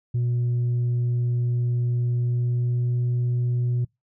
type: tone with pitch glide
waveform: sine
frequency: 121.2 to 122.11 Hz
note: B2 to B2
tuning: -32 to -19 cents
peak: -18 dBFS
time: 0.14-3.85 s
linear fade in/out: 10 ms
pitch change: +13 cents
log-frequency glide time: 2.14-3 s
effects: noise-tail reverb RT60 0.2 s tail -26 dB re dry + tanh soft clip ceiling -19 dBFS